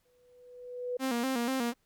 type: tone with exponential growth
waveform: sine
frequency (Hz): 493.9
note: B4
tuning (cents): 0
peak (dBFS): -29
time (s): 0.05-0.97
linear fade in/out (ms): 5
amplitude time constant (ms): 200
type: tone with vibrato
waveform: sawtooth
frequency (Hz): 250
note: B3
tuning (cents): +21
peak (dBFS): -25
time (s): 0.99-1.74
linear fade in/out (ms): 50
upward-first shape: square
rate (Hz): 4.1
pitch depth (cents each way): 94
effects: pink hiss -74 dBFS RMS until 1.85 s